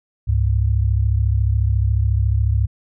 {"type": "tone pair together", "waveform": "sine", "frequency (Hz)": [68.6, 102.69], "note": ["C#2", "G#2"], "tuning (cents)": [-17, -19], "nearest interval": "perfect fifth", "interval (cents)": 698, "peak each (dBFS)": -17, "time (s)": [0.27, 2.67], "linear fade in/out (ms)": 20, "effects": []}